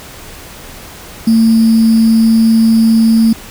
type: tone with sample-and-hold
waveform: sine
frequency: 225.1 Hz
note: A3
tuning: 40 cents sharp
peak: -5 dBFS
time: 1.27-3.33 s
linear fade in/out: 5 ms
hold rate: 4900 Hz
effects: pink hiss -32 dBFS RMS until 3.5 s